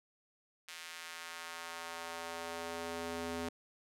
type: tone with high-pass filter sweep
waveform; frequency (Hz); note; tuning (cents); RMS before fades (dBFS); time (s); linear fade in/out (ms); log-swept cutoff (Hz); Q
square; 83.8; E2; +29; -43; 0.68-3.49; 5; 2200 to 260; 0.94
effects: low-pass 12000 Hz 12 dB/octave